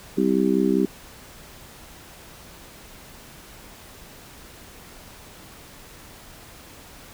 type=harmonic tone; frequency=65 Hz; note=C2; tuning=11 cents flat; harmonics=3 / 4 / 5 / 6; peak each=-23 / -23 / -23 / -23 dBFS; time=0.17-0.86 s; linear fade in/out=10 ms; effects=pink hiss -45 dBFS RMS until 7.13 s